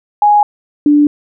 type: tone pair in turn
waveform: sine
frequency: 830.6 / 293.7 Hz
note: G#5 / D4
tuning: 0 / 0 cents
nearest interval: octave + tritone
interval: 1800 cents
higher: first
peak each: -5 dBFS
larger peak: neither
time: 0.22-0.43 / 0.86-1.07 s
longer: neither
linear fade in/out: 2 ms
effects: none